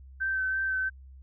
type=tone with vibrato; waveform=sine; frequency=1544 Hz; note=G6; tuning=27 cents flat; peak=-26 dBFS; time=0.2-0.9 s; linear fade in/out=20 ms; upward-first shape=sine; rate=3 Hz; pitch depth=19 cents each way; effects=added 66 Hz sine -46 dBFS peak until 1.22 s